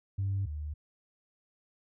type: tone pair in turn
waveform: sine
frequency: 98 / 75.08 Hz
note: G2 / D2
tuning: 0 / +39 cents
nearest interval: perfect fourth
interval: 461 cents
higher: first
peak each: -27 / -34 dBFS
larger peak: first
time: 0.18-0.46 / 0.46-0.74 s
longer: neither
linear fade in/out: 10 ms
effects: tanh soft clip ceiling -25 dBFS